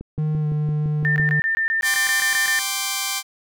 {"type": "click train", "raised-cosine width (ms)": 3, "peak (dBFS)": -20, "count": 8, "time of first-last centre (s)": [0.01, 1.198], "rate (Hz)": 5.89}
{"type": "tone with pitch glide", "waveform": "triangle", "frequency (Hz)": [153.6, 150.79], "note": ["D#3", "D3"], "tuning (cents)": [-22, 46], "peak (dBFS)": -17, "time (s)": [0.18, 1.4], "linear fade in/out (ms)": 5, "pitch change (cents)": -32, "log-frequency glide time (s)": [0.39, 0.46]}
{"type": "tone bursts", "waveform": "sine", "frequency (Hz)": 1796, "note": "A6", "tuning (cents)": 35, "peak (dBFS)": -18, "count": 12, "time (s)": [1.05, 2.59], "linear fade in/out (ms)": 0, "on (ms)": 110, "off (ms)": 20}
{"type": "chord", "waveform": "5% pulse", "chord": "G suspended fourth", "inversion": "none", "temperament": "just", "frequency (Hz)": [784, 1045.3, 1176], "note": ["G5", "C6", "D6"], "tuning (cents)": [0, -2, 2], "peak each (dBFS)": -16, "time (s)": [1.82, 3.23], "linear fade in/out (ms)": 50}
{"effects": []}